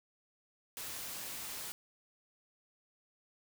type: noise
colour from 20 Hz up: white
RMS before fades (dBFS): -43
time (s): 0.77-1.72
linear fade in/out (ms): 0
effects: none